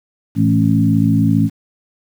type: harmonic tone with a mistuned harmonic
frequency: 55 Hz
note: A1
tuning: in tune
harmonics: 2 / 3 / 4 / 5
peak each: -16 / -16 / -16 / -16 dBFS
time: 0.35-1.5 s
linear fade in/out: 50 ms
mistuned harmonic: 4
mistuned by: -24 cents
effects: 7-bit